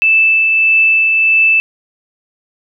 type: tone with tremolo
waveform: sine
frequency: 2637 Hz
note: E7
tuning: in tune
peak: -6 dBFS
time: 0.02-1.6 s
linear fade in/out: 0 ms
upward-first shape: triangle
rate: 1.6 Hz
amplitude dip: 30%
effects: none